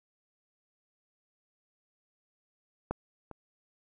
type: clicks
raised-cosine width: 1 ms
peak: -17 / -29 dBFS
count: 2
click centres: 2.91 / 3.313 s
effects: none